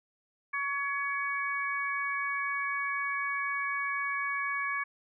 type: harmonic tone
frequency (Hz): 562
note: C#5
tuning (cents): +24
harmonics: 2 / 3 / 4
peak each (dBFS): -34 / -34 / -34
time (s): 0.53-4.84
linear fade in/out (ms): 10
effects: none